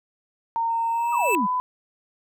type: tone with pitch glide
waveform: sine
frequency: 919 to 1002.2 Hz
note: A#5 to B5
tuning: -25 to +25 cents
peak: -21 dBFS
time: 0.56-1.6 s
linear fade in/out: 0 ms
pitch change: +150 cents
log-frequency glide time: 0.91-1.46 s
type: tone with exponential growth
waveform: square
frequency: 2637 Hz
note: E7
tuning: in tune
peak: -21 dBFS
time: 0.7-1.35 s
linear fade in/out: 0 ms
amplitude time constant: 140 ms
type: exponential sweep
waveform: sine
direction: down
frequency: 1318.5 to 178.6 Hz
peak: -23 dBFS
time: 1.12-1.47 s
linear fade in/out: 20 ms
effects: none